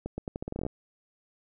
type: accelerating click train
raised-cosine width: 2 ms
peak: -20 dBFS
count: 13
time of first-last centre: 0.06-0.665 s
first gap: 120 ms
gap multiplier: 0.82
effects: none